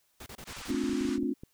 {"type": "noise bursts", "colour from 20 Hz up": "pink", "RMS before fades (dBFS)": -45, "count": 6, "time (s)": [0.2, 0.713], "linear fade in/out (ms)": 5, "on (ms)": 63, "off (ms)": 27}
{"type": "band-pass noise", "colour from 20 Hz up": "pink", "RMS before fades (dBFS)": -45, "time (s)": [0.45, 1.19], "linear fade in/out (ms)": 50, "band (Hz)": [970, 8300], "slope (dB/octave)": 24}
{"type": "chord", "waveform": "sine", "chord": "D minor seventh", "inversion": "second", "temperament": "just", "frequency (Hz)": [220.2, 264.3, 293.7, 352.4], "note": ["A3", "C4", "D4", "F4"], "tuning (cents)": [2, 18, 0, 16], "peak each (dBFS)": [-35, -31, -33, -35], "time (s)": [0.68, 1.34], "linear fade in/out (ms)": 20}
{"type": "clicks", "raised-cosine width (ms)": 3, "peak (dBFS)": -30, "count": 11, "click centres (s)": [0.705, 0.743, 0.838, 0.894, 0.933, 1.01, 1.052, 1.092, 1.182, 1.232, 1.435]}
{"effects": ["white hiss -71 dBFS RMS until 1.53 s"]}